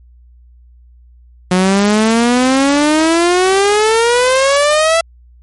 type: exponential sweep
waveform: sawtooth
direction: up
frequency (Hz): 180 to 671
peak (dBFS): -5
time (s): 1.51-5.01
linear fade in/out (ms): 5
effects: added 60 Hz sine -40 dBFS peak until 5.42 s + MP3 48 kbps